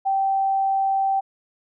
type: tone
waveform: sine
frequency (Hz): 778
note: G5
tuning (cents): -13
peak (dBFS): -18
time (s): 0.05-1.21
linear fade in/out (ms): 20
effects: none